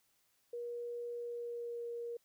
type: tone with pitch glide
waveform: sine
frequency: 477.4 to 471.6 Hz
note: A#4 to A#4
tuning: +41 to +20 cents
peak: -39 dBFS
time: 0.53-2.17 s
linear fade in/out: 5 ms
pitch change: -21 cents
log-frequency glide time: 1.12-1.87 s
effects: white hiss -75 dBFS RMS until 2.24 s